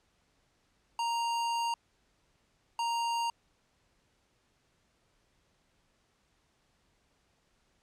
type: tone bursts at uneven times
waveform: square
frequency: 932.3 Hz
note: A#5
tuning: in tune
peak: -30 dBFS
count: 2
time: 0.99-1.74 / 2.79-3.3 s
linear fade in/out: 2 ms
effects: pink hiss -72 dBFS RMS until 7.82 s + low-pass 8000 Hz 12 dB/octave